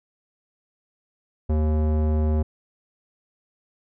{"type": "tone with low-pass filter", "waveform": "square", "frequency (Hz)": 77.1, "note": "D#2", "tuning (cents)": -15, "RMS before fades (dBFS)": -21, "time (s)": [1.49, 2.43], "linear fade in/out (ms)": 10, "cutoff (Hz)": 600, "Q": 0.88, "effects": []}